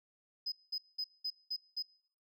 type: tone bursts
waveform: sine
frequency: 5030 Hz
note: D#8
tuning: 18 cents sharp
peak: -33 dBFS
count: 6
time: 0.46-1.826 s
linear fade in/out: 10 ms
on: 61 ms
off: 200 ms
effects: noise-tail reverb RT60 0.5 s tail -20 dB re dry + tanh soft clip ceiling -31 dBFS